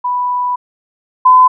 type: tone pair in turn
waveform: sine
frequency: 987.8 / 1014.4 Hz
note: B5 / B5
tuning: 0 / +46 cents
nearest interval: unison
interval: 46 cents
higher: second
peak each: -13 / -3 dBFS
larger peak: second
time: 0.04-0.56 / 1.25-1.48 s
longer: first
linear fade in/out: 10 ms
effects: none